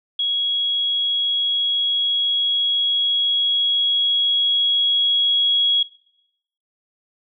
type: tone with level ramp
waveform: sine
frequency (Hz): 3322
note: G#7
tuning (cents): 0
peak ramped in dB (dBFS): -18 to -14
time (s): 0.19-5.83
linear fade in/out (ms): 5
effects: noise-tail reverb RT60 0.8 s tail -19 dB re dry